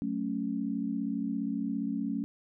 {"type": "chord", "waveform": "sine", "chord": "F# minor", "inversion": "none", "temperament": "equal", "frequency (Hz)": [185, 220, 277.2], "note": ["F#3", "A3", "C#4"], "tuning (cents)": [0, 0, 0], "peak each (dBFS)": [-37, -33, -33], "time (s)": [0.02, 2.24], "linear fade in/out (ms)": 0, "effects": []}